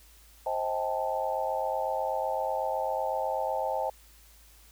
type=chord; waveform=sine; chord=A half-diminished seventh; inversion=first; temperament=just; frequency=528 / 633.6 / 792 / 880 Hz; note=C5 / Eb5 / G5 / A5; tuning=+16 / +31 / +18 / 0 cents; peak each=-33 dBFS; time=0.46-3.9 s; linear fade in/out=5 ms; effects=added 54 Hz sine -56 dBFS peak until 4.71 s + white hiss -58 dBFS RMS until 4.71 s